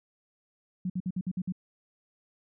sine tone bursts, 182.9 Hz, F#3, 20 cents flat, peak -28 dBFS, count 7, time 0.85-1.523 s, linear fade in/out 5 ms, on 49 ms, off 55 ms, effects none

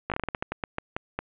slowing click train, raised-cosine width 0.5 ms, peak -13 dBFS, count 14, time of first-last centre 0.1-1.19 s, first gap 17 ms, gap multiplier 1.24, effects resampled to 8000 Hz + 8-bit

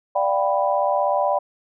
sine chord, G dominant seventh, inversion second, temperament equal with one note detuned, 587.3 / 707.8 / 784 / 987.8 Hz, D5 / F5 / G5 / B5, 0 / +23 / 0 / 0 cents, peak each -21 / -25 / -23 / -24 dBFS, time 0.15-1.39 s, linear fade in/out 10 ms, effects none

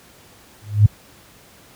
sine tone with exponential growth, 104.3 Hz, G#2, 8 cents sharp, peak -3 dBFS, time 0.62-0.86 s, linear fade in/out 5 ms, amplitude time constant 51 ms, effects pink hiss -48 dBFS RMS until 1.75 s + high-pass 60 Hz 12 dB/octave

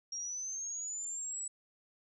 sine linear sweep, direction up, 5588 to 7920 Hz, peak -37 dBFS, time 0.12-1.48 s, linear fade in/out 5 ms, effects none

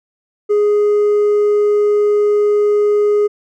triangle tone with hard clipping, 415.3 Hz, G#4, in tune, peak -9 dBFS, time 0.49-3.28 s, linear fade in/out 20 ms, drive 1 dB, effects none

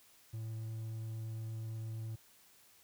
triangle tone, 111.4 Hz, A2, 22 cents sharp, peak -37 dBFS, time 0.33-2.16 s, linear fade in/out 10 ms, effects white hiss -64 dBFS RMS until 2.83 s

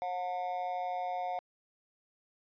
triangle tone with amplitude modulation, 722 Hz, F#5, 43 cents flat, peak -27 dBFS, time 0.02-1.39 s, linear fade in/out 0 ms, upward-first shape sine, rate 181 Hz, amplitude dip 85%, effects resampled to 11025 Hz

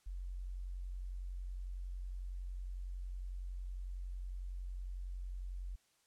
sine tone, 45.46 Hz, F#1, 30 cents flat, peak -40 dBFS, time 0.06-5.76 s, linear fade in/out 10 ms, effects white hiss -74 dBFS RMS until 6.06 s + low-pass 10000 Hz 12 dB/octave

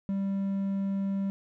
triangle tone, 196 Hz, G3, in tune, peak -25 dBFS, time 0.09-1.3 s, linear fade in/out 0 ms, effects none

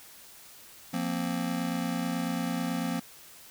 square chord, F suspended fourth, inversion none, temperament just, 174.61 / 232.8 / 261.9 Hz, F3 / Bb3 / C4, 0 / -2 / +2 cents, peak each -34 dBFS, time 0.93-3 s, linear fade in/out 10 ms, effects white hiss -51 dBFS RMS until 3.5 s

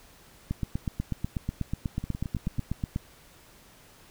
two click trains, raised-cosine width 5 ms, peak -21 / -16 dBFS, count 6 / 21, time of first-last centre 2.04-2.585 / 0.51-2.961 s, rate 9.17 / 8.16 Hz, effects pink hiss -55 dBFS RMS until 4.1 s

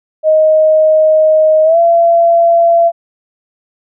sine tone with pitch glide, 625 to 677.6 Hz, D#5 to E5, +8 to +48 cents, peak -5 dBFS, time 0.23-2.92 s, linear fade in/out 50 ms, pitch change +140 cents, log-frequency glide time 1.64-1.78 s, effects none

